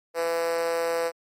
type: tone with high-pass filter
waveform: 5% pulse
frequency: 167.2 Hz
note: E3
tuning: 25 cents sharp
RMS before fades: -26 dBFS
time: 0.14-1.12 s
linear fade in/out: 50 ms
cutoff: 500 Hz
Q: 5.5
effects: MP3 64 kbps